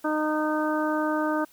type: harmonic tone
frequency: 306.9 Hz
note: D#4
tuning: 24 cents flat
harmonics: 1 / 2 / 3 / 4 / 5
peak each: -26 / -29 / -31 / -32 / -33 dBFS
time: 0.04-1.45 s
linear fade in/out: 10 ms
effects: white hiss -57 dBFS RMS until 1.52 s